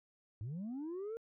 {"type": "linear sweep", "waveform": "sine", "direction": "up", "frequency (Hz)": [96.8, 466.2], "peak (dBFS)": -37, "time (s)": [0.41, 1.17], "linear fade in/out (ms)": 0, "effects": ["tanh soft clip ceiling -38 dBFS"]}